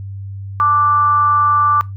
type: tone with frequency modulation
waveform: sine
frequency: 1174.7 Hz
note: D6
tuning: in tune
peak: -10 dBFS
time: 0.6-1.81 s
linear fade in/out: 0 ms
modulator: 300 Hz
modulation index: 0.32
effects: noise-tail reverb RT60 0.2 s tail -20 dB re dry + added 98 Hz sine -25 dBFS peak until 1.96 s